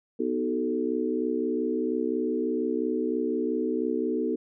sine chord, B dominant seventh, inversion none, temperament equal with one note detuned, 246.9 / 311.1 / 376.9 / 440 Hz, B3 / D#4 / F#4 / A4, 0 / 0 / +32 / 0 cents, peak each -30 / -30 / -31 / -30 dBFS, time 0.19-4.36 s, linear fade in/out 10 ms, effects none

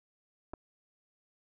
clicks, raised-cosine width 1 ms, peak -28 dBFS, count 2, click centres 0.535 / 0.538 s, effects none

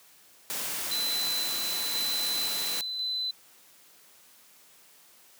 white noise, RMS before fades -33 dBFS, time 0.5-2.81 s, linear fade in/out 0 ms
sine tone with tremolo, 4023 Hz, B7, 31 cents sharp, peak -28 dBFS, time 0.91-3.31 s, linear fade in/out 5 ms, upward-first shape square, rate 0.96 Hz, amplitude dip 30%
effects white hiss -57 dBFS RMS until 5.39 s + high-pass 150 Hz 12 dB/octave

